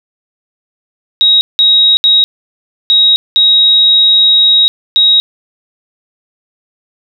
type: tone bursts at uneven times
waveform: sine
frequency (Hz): 3799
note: A#7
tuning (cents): +32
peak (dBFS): -4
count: 6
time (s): 1.21-1.41 / 1.59-1.97 / 2.04-2.24 / 2.9-3.16 / 3.36-4.68 / 4.96-5.2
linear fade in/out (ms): 0
effects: none

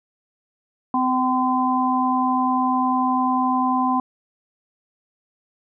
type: harmonic tone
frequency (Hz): 255.9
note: C4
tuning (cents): -38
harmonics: 1 / 3 / 4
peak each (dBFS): -21 / -23 / -21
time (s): 0.94-4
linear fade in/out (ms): 2
effects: none

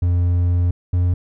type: tone pair in turn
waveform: triangle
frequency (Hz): 87.9 / 88.77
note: F2 / F2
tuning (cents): +12 / +29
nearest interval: unison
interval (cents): 17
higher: second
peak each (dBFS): -12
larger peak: neither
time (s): 0.02-0.71 / 0.93-1.14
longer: first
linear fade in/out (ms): 5
effects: none

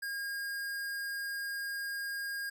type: tone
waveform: square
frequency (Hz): 1622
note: G#6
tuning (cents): -41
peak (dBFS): -36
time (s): 0.02-2.5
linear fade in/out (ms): 10
effects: none

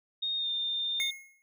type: tone with pitch glide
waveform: sine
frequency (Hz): 3702 to 3617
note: A#7 to A7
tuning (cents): -13 to +47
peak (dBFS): -29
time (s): 0.22-1.11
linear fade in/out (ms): 10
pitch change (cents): -40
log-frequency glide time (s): 0.37-0.49
type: tone with exponential decay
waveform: square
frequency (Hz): 2162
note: C#7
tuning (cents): -44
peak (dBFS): -29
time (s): 1-1.42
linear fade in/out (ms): 0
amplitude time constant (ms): 90
effects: none

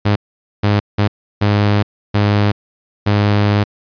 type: tone bursts at uneven times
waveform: sawtooth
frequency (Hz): 103.1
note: G#2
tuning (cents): -12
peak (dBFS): -7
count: 6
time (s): 0.05-0.16 / 0.63-0.8 / 0.98-1.08 / 1.41-1.83 / 2.14-2.52 / 3.06-3.64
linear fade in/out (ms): 10
effects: resampled to 11025 Hz

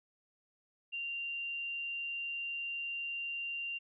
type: tone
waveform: sine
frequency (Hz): 2776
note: F7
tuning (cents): -11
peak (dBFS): -36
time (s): 0.92-3.79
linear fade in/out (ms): 20
effects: none

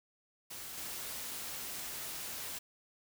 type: noise with level steps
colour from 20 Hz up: white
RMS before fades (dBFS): -45 / -42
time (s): 0.5-2.59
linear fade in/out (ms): 10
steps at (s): 0.77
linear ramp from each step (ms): 5
effects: none

